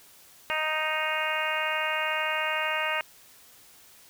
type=harmonic tone; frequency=311.1 Hz; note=D#4; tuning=in tune; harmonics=2 / 3 / 4 / 5 / 6 / 7 / 8 / 9; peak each=-34 / -34 / -34 / -34 / -34 / -34 / -34 / -34 dBFS; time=0.5-3.01 s; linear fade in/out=0 ms; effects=white hiss -54 dBFS RMS until 4.09 s